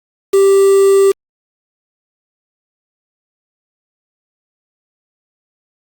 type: tone with quantisation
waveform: triangle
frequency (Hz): 392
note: G4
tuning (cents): 0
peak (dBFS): -4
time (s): 0.33-1.12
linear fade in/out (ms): 10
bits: 4
effects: Opus 48 kbps